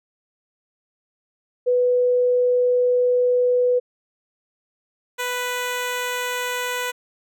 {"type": "tone pair in turn", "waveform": ["sine", "10% pulse"], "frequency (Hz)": [494.7, 494.7], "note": ["B4", "B4"], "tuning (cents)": [3, 3], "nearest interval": "unison", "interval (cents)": 0, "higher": "neither", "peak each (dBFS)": -15, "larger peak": "neither", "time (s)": [[1.66, 3.8], [5.18, 6.92]], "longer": "first", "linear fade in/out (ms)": 20, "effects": []}